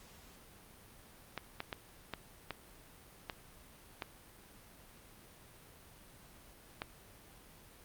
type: clicks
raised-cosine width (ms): 0.3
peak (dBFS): -22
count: 8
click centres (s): 1.377 / 1.604 / 1.728 / 2.137 / 2.507 / 3.298 / 4.022 / 6.819
effects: pink hiss -58 dBFS RMS until 7.84 s + Opus 48 kbps